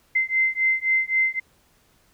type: beating tone pair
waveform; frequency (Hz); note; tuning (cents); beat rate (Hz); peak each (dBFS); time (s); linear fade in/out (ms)
sine; 2072 / 2075.8; C7 / C7; -17 / -14; 3.8; -22; 0.15-1.4; 10
effects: pink hiss -61 dBFS RMS until 2.13 s